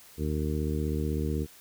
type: harmonic tone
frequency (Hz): 76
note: D#2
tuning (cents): -40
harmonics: 1 / 2 / 3 / 4 / 5 / 6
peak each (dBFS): -30 / -33 / -35 / -36 / -37 / -38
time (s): 0.17-1.47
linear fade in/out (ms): 50
effects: white hiss -53 dBFS RMS until 1.6 s